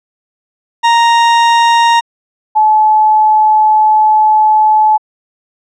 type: tone pair in turn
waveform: 40% pulse / sine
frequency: 932.3 / 860.6 Hz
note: A#5 / A5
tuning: 0 / -39 cents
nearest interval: minor second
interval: 139 cents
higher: first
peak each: -5 dBFS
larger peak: neither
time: 0.83-2.01 / 2.55-4.98 s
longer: second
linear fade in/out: 20 ms
effects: low-pass 5000 Hz 12 dB/octave